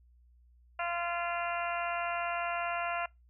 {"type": "harmonic tone", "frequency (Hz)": 344.8, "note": "F4", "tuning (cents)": -22, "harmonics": [2, 3, 4, 5, 6, 7, 8], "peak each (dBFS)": [-35, -39, -37, -43, -44, -43, -41], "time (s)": [0.79, 3.06], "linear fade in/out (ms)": 5, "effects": ["noise-tail reverb RT60 0.2 s tail -24 dB re dry", "added 60 Hz sine -59 dBFS peak until 3.29 s"]}